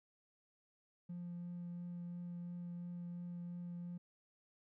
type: tone with vibrato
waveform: triangle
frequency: 174.61 Hz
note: F3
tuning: in tune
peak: -40 dBFS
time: 1.09-3.98 s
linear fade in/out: 10 ms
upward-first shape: triangle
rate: 2.9 Hz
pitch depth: 10 cents each way
effects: tanh soft clip ceiling -39 dBFS